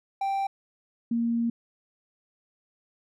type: tone pair in turn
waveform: triangle / sine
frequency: 784 / 233.1 Hz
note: G5 / A#3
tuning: 0 / 0 cents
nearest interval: octave + major sixth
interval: 2100 cents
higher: first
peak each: -23 dBFS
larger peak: neither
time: 0.21-0.47 / 1.11-1.5 s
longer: second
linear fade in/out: 5 ms
effects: none